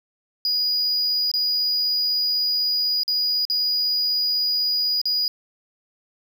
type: tone with dropouts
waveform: triangle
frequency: 4908 Hz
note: D#8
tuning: 25 cents flat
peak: -18 dBFS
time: 0.45-5.28 s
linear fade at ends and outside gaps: 1 ms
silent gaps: 1.315-1.338 / 3.034-3.079 / 3.452-3.499 / 5.015-5.055 s
effects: none